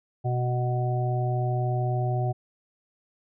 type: harmonic tone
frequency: 123.8 Hz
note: B2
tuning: 5 cents sharp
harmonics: 1 / 3 / 5 / 6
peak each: -24 / -34 / -35 / -32 dBFS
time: 0.24-2.33 s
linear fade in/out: 20 ms
effects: none